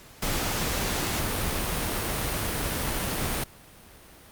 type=noise; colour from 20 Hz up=pink; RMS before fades=-28 dBFS; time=0.22-3.44 s; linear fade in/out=5 ms; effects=pink hiss -50 dBFS RMS until 4.31 s + Opus 48 kbps